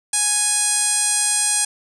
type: tone with low-pass filter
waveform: 5% pulse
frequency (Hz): 830.6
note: G#5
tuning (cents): 0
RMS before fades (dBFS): -19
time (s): 0.13-1.65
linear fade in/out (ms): 5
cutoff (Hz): 8800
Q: 6.7
effects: none